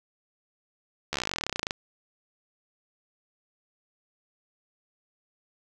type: slowing click train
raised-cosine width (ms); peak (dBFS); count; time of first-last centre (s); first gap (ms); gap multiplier
0.2; -11; 25; 1.13-1.709; 13; 1.05
effects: none